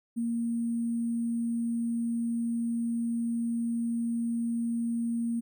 sine tone with sample-and-hold, 233.1 Hz, A#3, in tune, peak -27 dBFS, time 0.16-5.41 s, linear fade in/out 20 ms, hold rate 8820 Hz, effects none

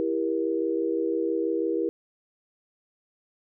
sine chord, E diminished, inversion none, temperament just, 329.6 / 395.6 / 474.7 Hz, E4 / G4 / Bb4, 0 / +16 / +31 cents, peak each -27 / -29 / -28 dBFS, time 0-1.89 s, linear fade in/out 0 ms, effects none

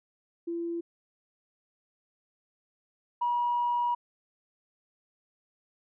sine tone pair in turn, 338.9 / 962.4 Hz, E4 / B5, +48 / -45 cents, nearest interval octave + tritone, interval 1807 cents, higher second, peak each -30 / -24 dBFS, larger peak second, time 0.47-0.81 / 3.21-3.95 s, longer second, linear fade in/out 10 ms, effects tanh soft clip ceiling -20 dBFS

